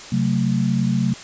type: chord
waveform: sine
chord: F# diminished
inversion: second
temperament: just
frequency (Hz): 133.2 / 185 / 222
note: C3 / F#3 / A3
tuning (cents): +31 / 0 / +16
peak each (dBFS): -21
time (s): 0.12-1.14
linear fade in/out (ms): 5
effects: white hiss -37 dBFS RMS until 1.23 s + resampled to 16000 Hz